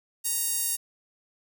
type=tone with high-pass filter; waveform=sawtooth; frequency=932.3 Hz; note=A#5; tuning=in tune; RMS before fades=-28 dBFS; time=0.24-0.77 s; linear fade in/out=20 ms; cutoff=8700 Hz; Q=1.2; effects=none